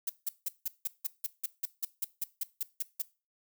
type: noise bursts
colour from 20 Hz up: violet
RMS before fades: -32 dBFS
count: 16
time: 0.07-3.02 s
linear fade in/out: 5 ms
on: 25 ms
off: 170 ms
effects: noise-tail reverb RT60 0.3 s tail -19 dB re dry